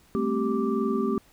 sine tone cluster, 201.9 / 224.3 / 265.1 / 389.9 / 1172 Hz, G#3 / A3 / C4 / G4 / D6, -49 / +34 / +23 / -9 / -4 cents, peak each -34 / -27 / -30 / -27 / -34 dBFS, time 0.15-1.18 s, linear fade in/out 0 ms, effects pink hiss -59 dBFS RMS until 1.32 s

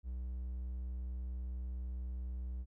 triangle tone, 62.2 Hz, B1, 13 cents sharp, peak -36 dBFS, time 0.03-2.66 s, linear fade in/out 50 ms, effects none

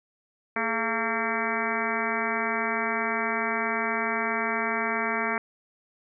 harmonic tone with a mistuned harmonic, 227.7 Hz, A#3, 40 cents flat, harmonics 1 / 2 / 3 / 4 / 5 / 6 / 7 / 8 / 9 / 10, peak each -34 / -34 / -34 / -34 / -34 / -34 / -34 / -34 / -34 / -34 dBFS, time 0.56-5.38 s, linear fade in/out 2 ms, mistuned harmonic 2, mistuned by -110 cents, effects none

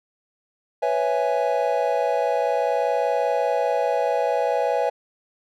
triangle chord, C# minor seventh, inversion third, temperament equal, 493.9 / 554.4 / 659.3 / 830.6 Hz, B4 / C#5 / E5 / G#5, 0 / 0 / 0 / 0 cents, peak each -23 dBFS, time 0.82-4.9 s, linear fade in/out 10 ms, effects none

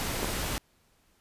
pink noise, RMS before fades -32 dBFS, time 0-0.58 s, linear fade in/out 0 ms
clicks, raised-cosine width 1 ms, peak -16 dBFS, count 2, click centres 0.231 / 0.245 s
effects pink hiss -67 dBFS RMS until 1.2 s + resampled to 32000 Hz

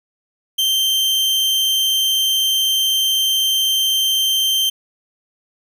40% pulse tone, 3136 Hz, G7, in tune, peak -14 dBFS, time 0.58-4.7 s, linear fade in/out 10 ms, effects none

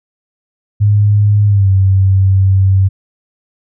sine tone with pitch glide, 103.5 to 96.01 Hz, G#2 to G2, -5 to -35 cents, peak -6 dBFS, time 0.8-2.89 s, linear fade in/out 20 ms, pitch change -130 cents, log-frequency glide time 1.46-1.7 s, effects none

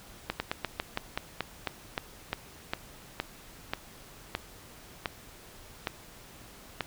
slowing click train, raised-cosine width 0.3 ms, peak -13 dBFS, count 18, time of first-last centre 0.3-6.808 s, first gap 100 ms, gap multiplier 1.15, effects pink hiss -51 dBFS RMS until 6.86 s

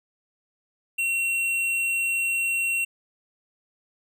sine tone with tanh clipping, 2731 Hz, F7, 39 cents flat, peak -24 dBFS, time 0.98-2.85 s, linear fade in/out 10 ms, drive 12 dB, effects none

